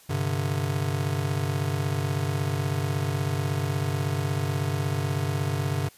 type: chord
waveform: square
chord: G suspended fourth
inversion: none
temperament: just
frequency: 98 / 130.67 / 147 Hz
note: G2 / C3 / D3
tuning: 0 / -2 / +2 cents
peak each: -30 dBFS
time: 0.09-5.89 s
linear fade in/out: 10 ms
effects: white hiss -54 dBFS RMS until 5.97 s + resampled to 32000 Hz